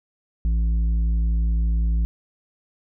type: tone with tanh clipping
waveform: triangle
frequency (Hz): 55.9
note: A1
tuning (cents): +28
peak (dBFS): -19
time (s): 0.45-2.05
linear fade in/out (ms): 0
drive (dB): 11
effects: none